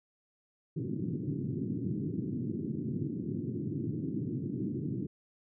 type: band-pass noise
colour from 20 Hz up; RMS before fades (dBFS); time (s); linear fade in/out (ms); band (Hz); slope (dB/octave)
pink; -35; 0.76-5.07; 10; 110 to 360; 48
effects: none